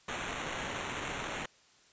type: noise with sample-and-hold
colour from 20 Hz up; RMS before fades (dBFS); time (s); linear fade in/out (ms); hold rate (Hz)
blue; -38; 0.08-1.46; 5; 4900
effects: white hiss -63 dBFS RMS until 1.92 s + resampled to 16000 Hz